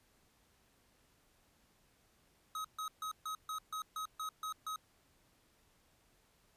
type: tone bursts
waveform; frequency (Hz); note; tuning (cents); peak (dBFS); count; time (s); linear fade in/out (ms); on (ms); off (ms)
square; 1270; D#6; +35; -39; 10; 2.55-4.76; 2; 95; 140
effects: pink hiss -71 dBFS RMS until 6.56 s + resampled to 32000 Hz